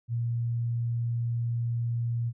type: tone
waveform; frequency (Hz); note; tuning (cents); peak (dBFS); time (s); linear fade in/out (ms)
sine; 117.8; A#2; +19; -26; 0.08-2.33; 50
effects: none